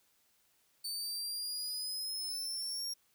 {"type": "exponential sweep", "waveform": "sawtooth", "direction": "up", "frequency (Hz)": [4535, 5588], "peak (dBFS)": -34, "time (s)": [0.84, 2.94], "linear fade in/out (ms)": 10, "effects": ["white hiss -72 dBFS RMS until 3.14 s"]}